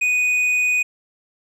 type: tone with tanh clipping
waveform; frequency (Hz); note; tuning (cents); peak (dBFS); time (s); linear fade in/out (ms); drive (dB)
triangle; 2483; D#7; -4; -17; 0.01-0.83; 10; 10
effects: none